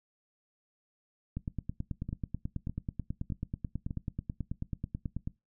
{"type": "two click trains", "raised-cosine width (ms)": 5, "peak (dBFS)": [-22, -24], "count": [37, 4], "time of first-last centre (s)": [[1.37, 5.275], [2.09, 3.908]], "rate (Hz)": [9.22, 1.65], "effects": ["noise-tail reverb RT60 0.2 s tail -20 dB re dry"]}